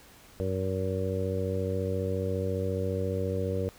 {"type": "harmonic tone", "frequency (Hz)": 94.5, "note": "F#2", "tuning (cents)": 37, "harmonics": [1, 2, 3, 4, 5, 6], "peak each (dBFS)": [-31, -36, -39, -38, -32, -37], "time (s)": [0.4, 3.69], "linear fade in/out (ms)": 0, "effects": ["pink hiss -54 dBFS RMS until 3.78 s"]}